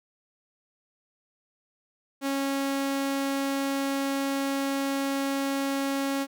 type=tone; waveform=sawtooth; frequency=274.9 Hz; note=C#4; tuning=14 cents flat; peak=-22 dBFS; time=2.21-6.27 s; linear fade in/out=50 ms; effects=none